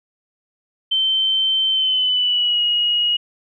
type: tone with pitch glide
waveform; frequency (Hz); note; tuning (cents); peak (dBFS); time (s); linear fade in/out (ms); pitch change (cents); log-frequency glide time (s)
sine; 3099 to 2891; G7 to F#7; -21 to -41; -15; 0.91-3.17; 10; -120; 1.7-2.62
effects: none